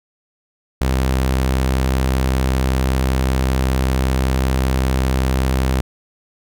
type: tone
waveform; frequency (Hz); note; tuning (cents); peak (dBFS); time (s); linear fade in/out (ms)
sawtooth; 65.2; C2; -5; -11; 0.81-5.81; 0
effects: none